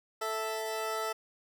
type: tone pair together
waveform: 20% pulse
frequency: 440 / 659.3 Hz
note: A4 / E5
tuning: 0 / 0 cents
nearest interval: perfect fifth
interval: 700 cents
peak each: -30 / -31 dBFS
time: 0.21-1.13 s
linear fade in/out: 10 ms
effects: none